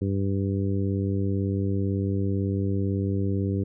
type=harmonic tone; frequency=98 Hz; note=G2; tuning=in tune; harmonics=1 / 2 / 3 / 4 / 5; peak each=-25 / -29 / -31 / -33 / -38 dBFS; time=0.01-3.64 s; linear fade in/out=10 ms; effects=none